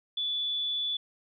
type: tone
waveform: sine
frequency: 3457 Hz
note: A7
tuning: 31 cents flat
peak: -28 dBFS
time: 0.17-0.97 s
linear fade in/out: 5 ms
effects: none